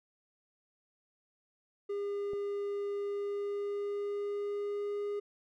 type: tone with pitch glide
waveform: triangle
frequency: 404.8 to 410 Hz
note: G#4 to G#4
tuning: -44 to -22 cents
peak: -31 dBFS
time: 1.89-5.2 s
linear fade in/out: 10 ms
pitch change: +22 cents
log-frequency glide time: 3.02-5.03 s
type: click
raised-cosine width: 2 ms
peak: -33 dBFS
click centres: 2.334 s
effects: none